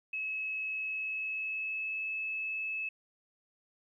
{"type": "tone with pitch glide", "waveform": "sine", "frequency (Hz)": [2579, 2601], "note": ["E7", "E7"], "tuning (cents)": [-39, -24], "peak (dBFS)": -33, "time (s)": [0.13, 2.89], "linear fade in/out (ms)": 5, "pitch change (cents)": 15, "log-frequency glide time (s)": [0.87, 2.03], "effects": ["12-bit"]}